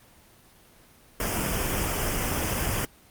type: band-stop noise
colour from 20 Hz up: pink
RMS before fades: -27 dBFS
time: 1.2-2.85 s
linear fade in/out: 2 ms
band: 3400 to 4800 Hz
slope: 96 dB/octave
effects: pink hiss -55 dBFS RMS until 3.1 s + Opus 24 kbps